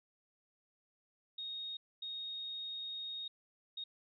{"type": "tone bursts at uneven times", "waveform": "sine", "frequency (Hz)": 3729, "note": "A#7", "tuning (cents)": 0, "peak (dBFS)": -40, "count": 3, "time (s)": [[1.38, 1.77], [2.02, 3.28], [3.77, 3.84]], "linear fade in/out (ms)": 5, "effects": []}